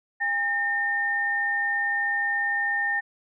sine tone pair together, 810 / 1818.4 Hz, G#5 / A#6, -43 / -43 cents, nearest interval octave + major second, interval 1400 cents, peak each -31 / -23 dBFS, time 0.2-3.01 s, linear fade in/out 20 ms, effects none

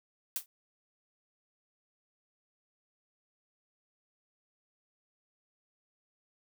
blue noise with exponential decay, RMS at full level -29 dBFS, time 0.36-0.46 s, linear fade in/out 1 ms, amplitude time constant 21 ms, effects none

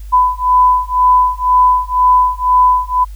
sine beating tone pair, 1000 / 1002 Hz, B5 / B5, +21 / +25 cents, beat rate 2 Hz, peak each -11 dBFS, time 0.12-3.05 s, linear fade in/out 20 ms, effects added 50 Hz sine -26 dBFS peak until 3.15 s + white hiss -49 dBFS RMS until 3.15 s

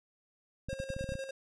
clicks, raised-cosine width 5 ms, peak -27 dBFS, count 10, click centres 0.687 / 0.73 / 0.801 / 0.903 / 0.965 / 1.01 / 1.042 / 1.091 / 1.121 / 1.154 s
square tone with tremolo, 537 Hz, C5, 45 cents sharp, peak -37 dBFS, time 0.69-1.31 s, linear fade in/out 5 ms, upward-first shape square, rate 10 Hz, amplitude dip 55%
effects resampled to 22050 Hz

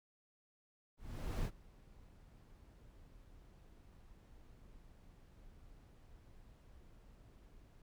brown noise with ADSR envelope, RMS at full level -36 dBFS, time 0.97-7.82 s, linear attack 480 ms, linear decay 57 ms, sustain -24 dB, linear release 3 ms, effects none

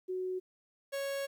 sine / 45% pulse tone pair in turn, 370 / 553.2 Hz, F#4 / C#5, 0 / -4 cents, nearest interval perfect fifth, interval 696 cents, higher second, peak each -33 / -34 dBFS, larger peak first, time 0.08-0.4 / 0.92-1.27 s, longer second, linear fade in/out 20 ms, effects 12-bit

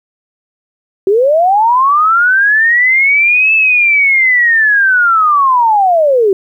sine linear two-way sweep, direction up then down, 370 to 2637 to 370 Hz, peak -6 dBFS, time 1.07-6.33 s, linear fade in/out 2 ms, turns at 3.54 s, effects 8-bit

